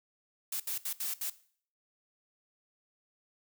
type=noise bursts at uneven times; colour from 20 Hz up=blue; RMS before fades=-35 dBFS; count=5; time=0.52-0.6 / 0.67-0.78 / 0.85-0.93 / 1-1.14 / 1.21-1.3 s; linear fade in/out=5 ms; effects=noise-tail reverb RT60 0.5 s tail -17 dB re dry